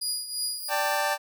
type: tone with tremolo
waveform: 25% pulse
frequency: 4888 Hz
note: D#8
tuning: 32 cents flat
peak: -21 dBFS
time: 0.01-0.7 s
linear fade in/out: 10 ms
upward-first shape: triangle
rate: 2.9 Hz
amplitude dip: 75%
type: high-pass noise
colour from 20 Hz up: white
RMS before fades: -41 dBFS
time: 0.56-1.02 s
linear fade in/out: 50 ms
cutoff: 12000 Hz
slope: 96 dB/octave
type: chord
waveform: 25% pulse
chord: D suspended fourth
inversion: none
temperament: equal with one note detuned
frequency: 587.3 / 784 / 888.7 Hz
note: D5 / G5 / A5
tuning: 0 / 0 / +17 cents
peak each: -25 dBFS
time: 0.68-1.18 s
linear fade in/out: 50 ms
effects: none